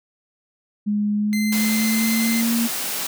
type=tone with pitch glide; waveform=sine; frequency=207.7 to 231.8 Hz; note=G#3 to A#3; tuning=0 to -10 cents; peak=-18 dBFS; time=0.86-2.68 s; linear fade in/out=20 ms; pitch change=+190 cents; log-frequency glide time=1.15-2.53 s
type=tone; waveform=sawtooth; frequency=2072 Hz; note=C7; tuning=17 cents flat; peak=-23 dBFS; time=1.33-2.41 s; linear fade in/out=0 ms
type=high-pass noise; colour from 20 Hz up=white; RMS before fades=-26 dBFS; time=1.52-3.07 s; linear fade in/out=5 ms; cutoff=140 Hz; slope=96 dB/octave
effects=none